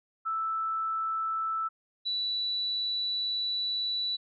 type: tone pair in turn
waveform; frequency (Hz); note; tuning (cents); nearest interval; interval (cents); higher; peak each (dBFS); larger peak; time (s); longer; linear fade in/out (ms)
sine; 1318.5 / 3951; E6 / B7; 0 / 0; octave + perfect fifth; 1900; second; -28; neither; 0.25-1.69 / 2.05-4.17; second; 20
effects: none